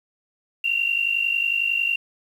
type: tone pair together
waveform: sine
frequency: 2719 / 2770 Hz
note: F7 / F7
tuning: -47 / -15 cents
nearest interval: unison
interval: 32 cents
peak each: -25 / -21 dBFS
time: 0.64-1.96 s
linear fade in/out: 5 ms
effects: 8-bit